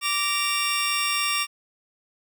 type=tone cluster; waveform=20% pulse; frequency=1170 / 1862 / 2771 Hz; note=D6 / A#6 / F7; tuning=-7 / -2 / -14 cents; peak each=-21 / -27 / -21 dBFS; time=0.01-1.47 s; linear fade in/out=50 ms; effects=none